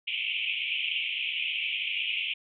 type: band-pass noise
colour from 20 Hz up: pink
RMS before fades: -31 dBFS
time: 0.07-2.34 s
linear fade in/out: 10 ms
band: 2300 to 3200 Hz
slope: 96 dB/octave
effects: none